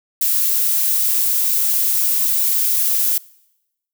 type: noise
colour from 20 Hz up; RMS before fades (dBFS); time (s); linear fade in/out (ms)
violet; -17; 0.21-3.18; 5
effects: noise-tail reverb RT60 0.9 s tail -23 dB re dry